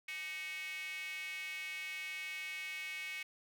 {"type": "tone with high-pass filter", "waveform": "square", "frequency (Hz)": 170.4, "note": "F3", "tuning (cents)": -42, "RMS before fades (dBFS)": -43, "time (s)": [0.08, 3.23], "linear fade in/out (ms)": 5, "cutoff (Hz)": 2300, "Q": 8.2, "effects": []}